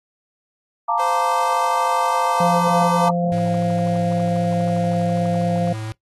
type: chord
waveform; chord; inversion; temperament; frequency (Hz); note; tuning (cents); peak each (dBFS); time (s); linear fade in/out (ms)
sine; Bb major seventh; second; equal; 698.5 / 880 / 932.3 / 1174.7; F5 / A5 / Bb5 / D6; 0 / 0 / 0 / 0; -24 / -24 / -21 / -22; 0.88-3.11; 10
type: tone with pitch glide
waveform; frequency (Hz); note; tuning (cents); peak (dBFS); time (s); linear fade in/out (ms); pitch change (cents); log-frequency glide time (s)
sawtooth; 518 to 510.6; C5 to C5; -17 to -42; -21; 0.99-3.09; 10; -25; 2.27-2.67
type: harmonic tone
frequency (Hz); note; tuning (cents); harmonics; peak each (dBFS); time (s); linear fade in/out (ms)
173.8; F3; -8; 1 / 3 / 4; -19 / -24 / -25; 2.4-5.73; 5
type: tone with vibrato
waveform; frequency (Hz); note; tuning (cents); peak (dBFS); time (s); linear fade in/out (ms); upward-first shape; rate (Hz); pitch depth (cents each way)
square; 110; A2; 0; -27; 3.32-5.92; 0; sine; 3.9; 12
effects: noise-tail reverb RT60 0.1 s tail -19 dB re dry + AAC 32 kbps